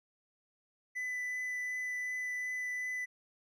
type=tone with vibrato; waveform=triangle; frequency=1997 Hz; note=B6; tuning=19 cents sharp; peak=-33 dBFS; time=0.95-3.06 s; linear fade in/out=20 ms; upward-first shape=triangle; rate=2.7 Hz; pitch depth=8 cents each way; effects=none